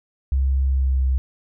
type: tone with pitch glide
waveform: sine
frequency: 66.9 to 65.33 Hz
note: C2 to C2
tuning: +39 to -2 cents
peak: -16 dBFS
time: 0.32-1.18 s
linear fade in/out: 0 ms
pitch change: -41 cents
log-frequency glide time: 0.67-1.06 s
effects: none